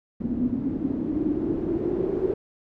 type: noise with low-pass filter sweep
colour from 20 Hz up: white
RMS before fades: -26 dBFS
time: 0.2-2.34 s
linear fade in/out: 5 ms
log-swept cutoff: 240 to 390 Hz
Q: 8.6
effects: none